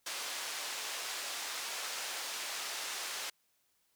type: band-pass noise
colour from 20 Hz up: white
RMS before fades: -40 dBFS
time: 0.06-3.3 s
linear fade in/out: 5 ms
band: 540 to 6500 Hz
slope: 12 dB/octave
effects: white hiss -75 dBFS RMS until 3.95 s